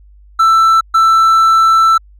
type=tone bursts at uneven times; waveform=triangle; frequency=1329 Hz; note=E6; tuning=14 cents sharp; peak=-4 dBFS; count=2; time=0.39-0.81 / 0.94-1.98 s; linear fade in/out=10 ms; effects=added 50 Hz sine -39 dBFS peak until 2.19 s